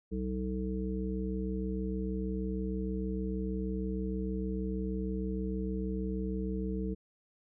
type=harmonic tone; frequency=63.2 Hz; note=B1; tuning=41 cents sharp; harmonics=1 / 3 / 5 / 7; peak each=-36 / -35 / -40 / -40 dBFS; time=0.11-6.95 s; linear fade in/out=20 ms; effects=none